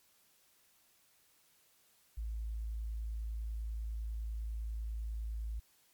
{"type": "tone", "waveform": "sine", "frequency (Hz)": 55, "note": "A1", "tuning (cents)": 0, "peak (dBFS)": -36, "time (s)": [2.17, 5.6], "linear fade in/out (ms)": 10, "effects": ["white hiss -69 dBFS RMS until 5.93 s", "MP3 96 kbps"]}